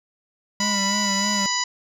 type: tone with vibrato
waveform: square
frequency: 201.5 Hz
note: G3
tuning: 48 cents sharp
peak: -26 dBFS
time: 0.6-1.46 s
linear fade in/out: 0 ms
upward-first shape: sine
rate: 3.2 Hz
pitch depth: 55 cents each way
type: harmonic tone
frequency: 987.8 Hz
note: B5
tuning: in tune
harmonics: 1 / 2 / 3 / 4 / 5 / 6 / 7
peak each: -27 / -28 / -32 / -32 / -27 / -31 / -28 dBFS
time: 0.6-1.64 s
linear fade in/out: 5 ms
effects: none